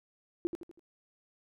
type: tone with echo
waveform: sine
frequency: 341.6 Hz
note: F4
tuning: 38 cents flat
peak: -27 dBFS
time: 0.45-0.47 s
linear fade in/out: 0 ms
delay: 81 ms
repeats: 4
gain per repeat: -7 dB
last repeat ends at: 0.794 s
effects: none